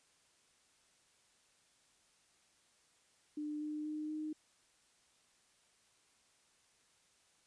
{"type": "tone with pitch steps", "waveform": "sine", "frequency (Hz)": [299.5, 302.3, 305.1, 307.9], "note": ["D4", "D#4", "D#4", "D#4"], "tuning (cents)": [34, -50, -34, -18], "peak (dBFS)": -38, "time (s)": [3.37, 4.33], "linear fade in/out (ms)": 5, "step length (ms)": 240, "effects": ["white hiss -71 dBFS RMS until 7.46 s", "resampled to 22050 Hz"]}